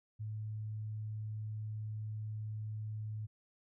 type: tone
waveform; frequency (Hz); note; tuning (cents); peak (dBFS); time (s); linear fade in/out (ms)
sine; 107.7; A2; -37; -38; 0.19-3.27; 20
effects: none